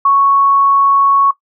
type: tone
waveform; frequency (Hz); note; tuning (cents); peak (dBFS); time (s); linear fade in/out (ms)
sine; 1108.7; C#6; 0; -7; 0.05-1.31; 5
effects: noise-tail reverb RT60 0.1 s tail -17 dB re dry